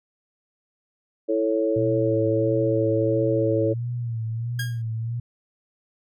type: chord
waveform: sine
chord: A major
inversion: second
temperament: equal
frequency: 329.6 / 440 / 554.4 Hz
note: E4 / A4 / C#5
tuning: 0 / 0 / 0 cents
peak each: -24 dBFS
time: 1.28-3.74 s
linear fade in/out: 20 ms
type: tone with vibrato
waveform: sine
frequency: 116.5 Hz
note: A#2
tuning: 1 cent flat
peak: -25 dBFS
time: 1.76-5.2 s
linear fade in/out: 5 ms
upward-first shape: sine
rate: 1.5 Hz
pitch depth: 71 cents each way
type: tone with exponential decay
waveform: sawtooth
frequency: 1627 Hz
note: G#6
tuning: 36 cents flat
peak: -22 dBFS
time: 4.59-4.82 s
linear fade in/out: 5 ms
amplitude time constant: 50 ms
effects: none